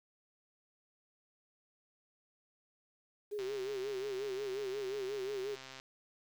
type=tone with vibrato; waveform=sine; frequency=398.4 Hz; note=G4; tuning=28 cents sharp; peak=-36 dBFS; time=3.31-5.56 s; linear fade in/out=20 ms; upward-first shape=sine; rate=5.6 Hz; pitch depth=93 cents each way
type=click train; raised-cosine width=0.2 ms; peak=-31 dBFS; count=319; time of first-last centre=3.39-5.799 s; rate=132 Hz
effects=10-bit